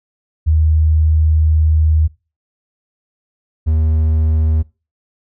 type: tone pair in turn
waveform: sine / triangle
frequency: 78.3 / 78.62 Hz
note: D#2 / D#2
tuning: +11 / +19 cents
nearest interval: unison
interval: 8 cents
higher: second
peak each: -9 dBFS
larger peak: neither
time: 0.46-2.08 / 3.66-4.63 s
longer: first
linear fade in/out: 20 ms
effects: noise-tail reverb RT60 0.3 s tail -22 dB re dry